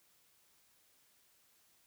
silence, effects white hiss -70 dBFS RMS until 1.86 s

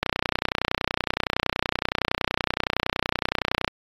click train, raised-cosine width 0.3 ms, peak -5 dBFS, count 113, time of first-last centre 0.03-3.678 s, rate 30.7 Hz, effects AAC 32 kbps

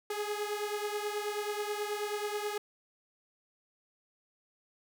sawtooth beating tone pair, 413.5 / 422.8 Hz, G#4 / G#4, -8 / +31 cents, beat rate 9.3 Hz, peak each -31 / -34 dBFS, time 0.1-2.58 s, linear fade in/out 5 ms, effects 11-bit

